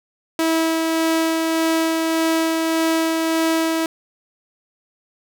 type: tone with tremolo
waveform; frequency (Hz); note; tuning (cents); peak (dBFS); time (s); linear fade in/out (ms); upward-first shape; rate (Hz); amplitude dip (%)
sawtooth; 324.8; E4; -26; -12; 0.39-3.86; 2; sine; 1.7; 25
effects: none